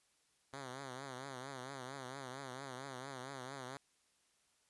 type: tone with vibrato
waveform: 5% pulse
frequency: 132.3 Hz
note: C3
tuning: 20 cents sharp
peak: -34 dBFS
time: 0.53-3.77 s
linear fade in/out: 2 ms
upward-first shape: triangle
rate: 4.4 Hz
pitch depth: 120 cents each way
effects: white hiss -75 dBFS RMS until 4.69 s + resampled to 24000 Hz